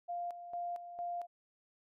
sine tone with tremolo, 698.5 Hz, F5, in tune, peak -36 dBFS, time 0.08-1.27 s, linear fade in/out 20 ms, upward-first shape square, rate 2.2 Hz, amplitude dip 65%, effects none

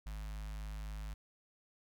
square tone with notch filter, 51.91 Hz, G#1, in tune, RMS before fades -43 dBFS, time 0.06-1.14 s, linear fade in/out 5 ms, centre 370 Hz, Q 0.53, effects none

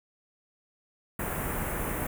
pink band-stop noise, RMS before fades -32 dBFS, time 1.19-2.07 s, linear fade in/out 5 ms, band 2200 to 9400 Hz, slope 24 dB/octave, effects none

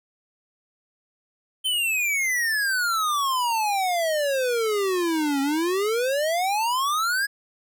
square exponential two-way sweep, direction down then up, 3118 to 271 to 1684 Hz, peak -22 dBFS, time 1.64-7.27 s, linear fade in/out 20 ms, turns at 5.41 s, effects none

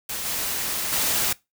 white noise with level steps, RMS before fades -30 / -27 / -23 dBFS, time 0.09-1.33 s, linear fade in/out 5 ms, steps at 0.25 / 0.92 s, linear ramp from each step 10 ms, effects noise-tail reverb RT60 0.2 s tail -21 dB re dry

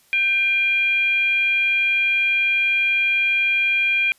sine tone with frequency modulation, 2400 Hz, D7, 37 cents sharp, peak -16 dBFS, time 0.13-4.12 s, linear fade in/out 0 ms, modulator 848 Hz, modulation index 0.36, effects white hiss -57 dBFS RMS until 4.18 s + resampled to 32000 Hz

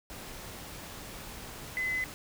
sine tone in noise, 2026 Hz, B6, 44 cents sharp, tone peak -29 dBFS, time 1.77-2.04 s, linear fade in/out 0 ms, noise pink, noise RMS -44 dBFS, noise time 0.1-2.14 s, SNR +12 dB, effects none

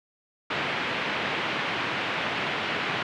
white band-pass noise, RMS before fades -29 dBFS, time 0.5-3.03 s, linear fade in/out 5 ms, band 110 to 2900 Hz, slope 24 dB/octave, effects none

